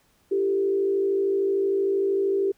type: tone with frequency modulation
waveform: sine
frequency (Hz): 391.3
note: G4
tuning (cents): -3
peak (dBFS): -20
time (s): 0.31-2.52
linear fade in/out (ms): 10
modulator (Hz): 53.1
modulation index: 0.59
effects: pink hiss -64 dBFS RMS until 2.57 s